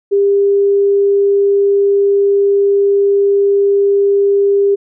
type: tone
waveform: sine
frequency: 400 Hz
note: G4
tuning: 35 cents sharp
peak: -8 dBFS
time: 0.11-4.76 s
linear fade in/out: 20 ms
effects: none